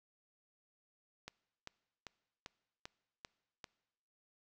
click train, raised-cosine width 0.2 ms, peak -28 dBFS, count 7, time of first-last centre 1.28-3.642 s, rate 2.54 Hz, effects noise-tail reverb RT60 1.0 s tail -23 dB re dry

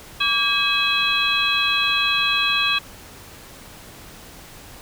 sine tone cluster, 1151 / 1623 / 2552 / 3321 / 3993 Hz, D6 / G#6 / D#7 / G#7 / B7, -35 / -40 / +43 / -1 / +18 cents, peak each -25 / -27 / -21 / -22 / -26 dBFS, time 0.2-2.79 s, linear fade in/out 10 ms, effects pink hiss -42 dBFS RMS until 4.81 s

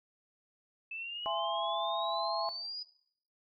sine exponential sweep, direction up, 2614 to 4978 Hz, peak -38 dBFS, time 0.91-2.83 s, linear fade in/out 5 ms
sine chord, E augmented, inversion none, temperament equal with one note detuned, 670 / 830.6 / 1046.5 Hz, E5 / G#5 / B#5, +28 / 0 / 0 cents, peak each -36 dBFS, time 1.26-2.49 s, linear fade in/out 0 ms
effects noise-tail reverb RT60 0.6 s tail -17 dB re dry

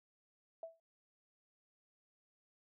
sine tone with exponential decay, 657 Hz, E5, 6 cents flat, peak -40 dBFS, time 0.63-0.8 s, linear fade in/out 2 ms, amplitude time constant 36 ms, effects none

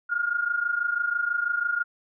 sine tone pair together, 1400 / 1426.1 Hz, F6 / F6, +4 / +36 cents, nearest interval unison, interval 32 cents, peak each -28 / -25 dBFS, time 0.09-1.84 s, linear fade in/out 20 ms, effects none

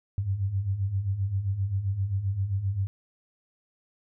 sine beating tone pair, 92.5 / 100.1 Hz, F#2 / G2, 0 / +37 cents, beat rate 7.6 Hz, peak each -32 / -26 dBFS, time 0.18-2.87 s, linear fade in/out 0 ms, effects none

